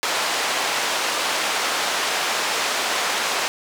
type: band-pass noise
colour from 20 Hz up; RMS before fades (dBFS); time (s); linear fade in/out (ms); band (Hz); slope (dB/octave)
pink; -23; 0.03-3.48; 0; 650 to 6900; 12
effects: none